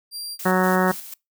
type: tone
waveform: sawtooth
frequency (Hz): 4745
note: D8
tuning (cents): +17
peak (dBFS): -27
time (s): 0.11-0.38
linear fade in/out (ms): 50
type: noise with tremolo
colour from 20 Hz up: blue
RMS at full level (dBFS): -34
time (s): 0.39-1.14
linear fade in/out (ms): 5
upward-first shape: square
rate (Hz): 4.1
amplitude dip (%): 45
type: harmonic tone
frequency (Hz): 185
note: F#3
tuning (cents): 0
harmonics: 1 / 2 / 3 / 4 / 5 / 6 / 7 / 8 / 9 / 10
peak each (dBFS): -20 / -23 / -25 / -26 / -27 / -28 / -28 / -29 / -30 / -30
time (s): 0.45-0.92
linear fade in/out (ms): 10
effects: noise-tail reverb RT60 0.2 s tail -23 dB re dry